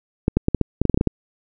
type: clicks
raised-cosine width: 3 ms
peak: -3 dBFS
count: 12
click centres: 0.281 / 0.37 / 0.484 / 0.547 / 0.613 / 0.816 / 0.853 / 0.897 / 0.944 / 0.975 / 1.011 / 1.073 s
effects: none